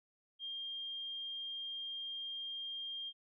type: tone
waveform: sine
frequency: 3207 Hz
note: G7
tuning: 39 cents sharp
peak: -40 dBFS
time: 0.39-3.13 s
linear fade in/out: 50 ms
effects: none